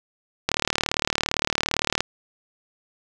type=click train; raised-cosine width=0.2 ms; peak=-3 dBFS; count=58; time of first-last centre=0.49-2.006 s; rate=37.6 Hz; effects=none